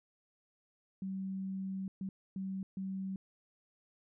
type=tone bursts at uneven times; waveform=sine; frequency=191.5 Hz; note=G3; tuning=40 cents flat; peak=-36 dBFS; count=4; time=1.02-1.88 / 2.01-2.09 / 2.36-2.63 / 2.77-3.16 s; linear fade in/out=2 ms; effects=none